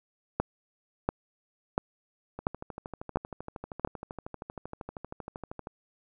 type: two click trains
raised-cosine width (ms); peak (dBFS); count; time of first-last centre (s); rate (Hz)
1; -11 / -24; 6 / 43; 0.4-3.848 / 2.39-5.671; 1.45 / 12.8
effects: none